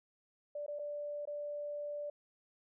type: tone with dropouts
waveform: sine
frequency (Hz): 586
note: D5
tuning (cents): -4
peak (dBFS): -38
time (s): 0.55-2.1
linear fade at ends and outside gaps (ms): 5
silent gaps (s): 0.664-0.68 / 0.789-0.793 / 1.254-1.273
effects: none